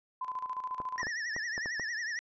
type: tone with tremolo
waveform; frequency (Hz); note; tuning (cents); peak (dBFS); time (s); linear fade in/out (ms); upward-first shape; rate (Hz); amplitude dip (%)
sine; 1018; C6; -48; -32; 0.21-1.02; 5; square; 14; 65
type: clicks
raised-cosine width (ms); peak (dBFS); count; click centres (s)
1; -26; 7; 0.802 / 1.031 / 1.069 / 1.364 / 1.579 / 1.659 / 1.797
type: tone with vibrato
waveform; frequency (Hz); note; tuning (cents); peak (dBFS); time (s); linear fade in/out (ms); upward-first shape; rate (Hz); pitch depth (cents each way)
square; 1824; A#6; -38; -34; 0.98-2.19; 0; triangle; 11; 140
effects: resampled to 16000 Hz